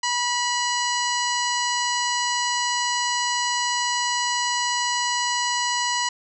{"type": "harmonic tone with a mistuned harmonic", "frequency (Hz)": 974, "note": "B5", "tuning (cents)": -24, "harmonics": [1, 2, 3, 4, 5, 6, 7, 8], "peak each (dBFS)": [-25, -28, -30, -31, -32, -33, -33, -34], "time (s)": [0.03, 6.09], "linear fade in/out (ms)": 5, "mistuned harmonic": 4, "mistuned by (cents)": 82, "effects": []}